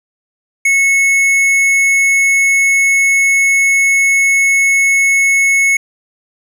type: tone with hard clipping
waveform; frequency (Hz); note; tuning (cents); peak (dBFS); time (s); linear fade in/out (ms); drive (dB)
sine; 2196; C#7; -17; -10; 0.65-5.77; 5; 10
effects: none